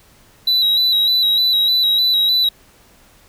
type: tone with vibrato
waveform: triangle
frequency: 3911 Hz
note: B7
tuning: 18 cents flat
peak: -11 dBFS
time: 0.47-2.49 s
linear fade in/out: 5 ms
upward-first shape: square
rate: 3.3 Hz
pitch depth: 32 cents each way
effects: pink hiss -50 dBFS RMS until 3.28 s